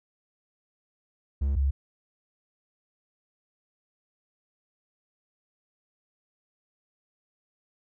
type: tone pair in turn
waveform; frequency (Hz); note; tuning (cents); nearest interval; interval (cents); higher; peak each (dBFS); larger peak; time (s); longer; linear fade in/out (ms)
triangle / sine; 69.3 / 68.7; C#2 / C#2; 0 / -15; unison; 15; first; -21; neither; 1.41-1.56 / 1.56-1.71; neither; 10
effects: none